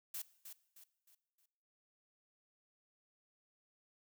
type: noise with echo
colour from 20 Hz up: blue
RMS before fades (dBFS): -43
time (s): 0.14-0.22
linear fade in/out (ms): 5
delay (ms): 310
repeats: 4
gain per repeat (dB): -8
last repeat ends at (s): 1.46
effects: noise-tail reverb RT60 0.9 s tail -19 dB re dry